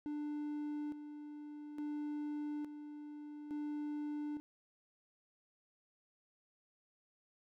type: tone with tremolo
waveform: triangle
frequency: 296.5 Hz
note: D4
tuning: 17 cents sharp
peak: -36 dBFS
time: 0.06-4.4 s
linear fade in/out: 0 ms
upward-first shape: square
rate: 0.58 Hz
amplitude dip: 60%
effects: none